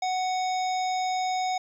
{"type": "harmonic tone with a mistuned harmonic", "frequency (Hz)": 742, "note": "F#5", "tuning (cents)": 5, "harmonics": [1, 3, 5, 7, 9], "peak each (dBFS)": [-25, -37, -39, -41, -42], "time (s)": [0.02, 1.58], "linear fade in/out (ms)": 5, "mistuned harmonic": 7, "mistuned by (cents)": -21, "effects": ["10-bit"]}